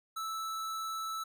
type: tone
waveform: square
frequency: 1314 Hz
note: E6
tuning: 6 cents flat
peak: -36 dBFS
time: 0.16-1.24 s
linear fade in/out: 10 ms
effects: none